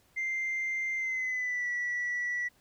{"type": "tone with pitch glide", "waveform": "sine", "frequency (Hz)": [2091, 1951], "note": ["C7", "B6"], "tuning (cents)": [-2, -22], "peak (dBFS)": -28, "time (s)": [0.16, 2.49], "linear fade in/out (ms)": 20, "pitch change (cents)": -120, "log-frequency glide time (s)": [0.96, 1.69], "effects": ["tanh soft clip ceiling -27 dBFS", "pink hiss -66 dBFS RMS until 2.6 s"]}